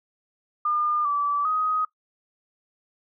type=tone with pitch steps; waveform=sine; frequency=1208 / 1157 / 1255 Hz; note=D6 / D6 / D#6; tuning=+48 / -26 / +15 cents; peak=-21 dBFS; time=0.65-1.85 s; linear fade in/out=5 ms; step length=400 ms; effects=noise-tail reverb RT60 0.1 s tail -20 dB re dry